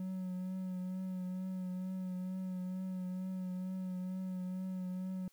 triangle tone with vibrato, 185 Hz, F#3, in tune, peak -35 dBFS, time 0-5.28 s, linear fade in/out 2 ms, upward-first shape triangle, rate 2.2 Hz, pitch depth 28 cents each way, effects white hiss -70 dBFS RMS until 5.32 s

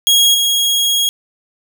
sawtooth tone with level steps, 3295 Hz, G#7, 14 cents flat, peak -5 / -9 dBFS, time 0.07-1.09 s, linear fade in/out 0 ms, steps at 0.34 s, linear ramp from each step 5 ms, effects none

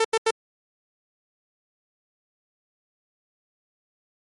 sawtooth tone bursts, 447.1 Hz, A4, 28 cents sharp, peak -14 dBFS, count 3, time 0-0.308 s, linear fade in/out 5 ms, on 46 ms, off 85 ms, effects MP3 48 kbps

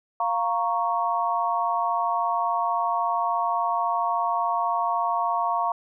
sine chord, Bb minor, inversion second, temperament equal, 698.5 / 932.3 / 1108.7 Hz, F5 / Bb5 / Db6, 0 / 0 / 0 cents, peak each -26 dBFS, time 0.2-5.72 s, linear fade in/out 2 ms, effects none

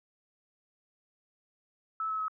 sine tone with pitch steps, 1307 / 1294.2 / 1281.6 Hz, E6 / E6 / E6, -15 / -32 / -49 cents, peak -30 dBFS, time 2-2.282 s, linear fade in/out 2 ms, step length 94 ms, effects none

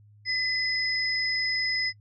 sine tone pair together, 2020 / 5075 Hz, B6 / D#8, +39 / +33 cents, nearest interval octave + major third, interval 1594 cents, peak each -27 / -27 dBFS, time 0.25-1.93 s, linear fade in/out 50 ms, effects noise-tail reverb RT60 0.1 s tail -23 dB re dry + added 104 Hz sine -52 dBFS peak until 2 s

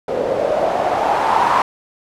blue noise with low-pass filter sweep, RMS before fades -17 dBFS, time 0.08-1.62 s, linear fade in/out 2 ms, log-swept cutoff 490 to 1000 Hz, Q 4.5, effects none

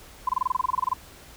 sine tone bursts, 1019 Hz, C6, 46 cents flat, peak -19 dBFS, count 15, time 0.27-0.935 s, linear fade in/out 5 ms, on 21 ms, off 25 ms, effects added 60 Hz sine -53 dBFS peak until 1.36 s + pink hiss -48 dBFS RMS until 1.36 s

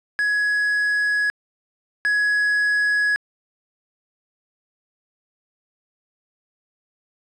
triangle tone pair in turn, 1677 / 1677 Hz, G#6 / G#6, +16 / +16 cents, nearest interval unison, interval 0 cents, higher neither, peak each -16 / -15 dBFS, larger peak second, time 0.19-1.3 / 2.05-3.16 s, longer neither, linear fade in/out 0 ms, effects resampled to 24000 Hz + 8-bit

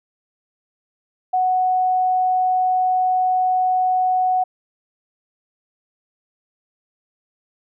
sine tone, 740 Hz, F#5, in tune, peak -15 dBFS, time 1.33-4.44 s, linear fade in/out 10 ms, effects none

